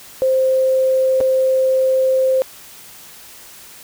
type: tone with dropouts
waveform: sine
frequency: 523.3 Hz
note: C5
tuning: in tune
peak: -12 dBFS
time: 0.22-2.42 s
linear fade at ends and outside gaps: 0 ms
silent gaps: 1.204-1.21 s
effects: white hiss -40 dBFS RMS until 3.83 s